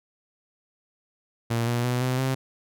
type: tone with pitch steps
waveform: sawtooth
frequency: 116.54 / 120.16 / 123.9 / 127.75 / 131.72 Hz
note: A#2 / B2 / B2 / C3 / C3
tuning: 0 / -47 / +6 / -41 / +12 cents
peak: -19 dBFS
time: 1.5-2.35 s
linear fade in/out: 10 ms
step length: 170 ms
effects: none